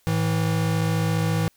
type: tone pair together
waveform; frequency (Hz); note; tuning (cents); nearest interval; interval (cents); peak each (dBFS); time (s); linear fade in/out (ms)
square; 107.75 / 162.3; A2 / E3; -36 / -27; perfect fifth; 709; -25 / -23; 0.07-1.48; 0
effects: white hiss -63 dBFS RMS until 1.56 s